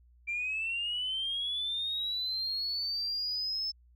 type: linear sweep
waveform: sine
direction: up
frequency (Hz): 2349 to 5274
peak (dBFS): -30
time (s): 0.27-3.72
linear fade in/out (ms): 20
effects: tanh soft clip ceiling -26 dBFS + added 60 Hz sine -58 dBFS peak until 3.95 s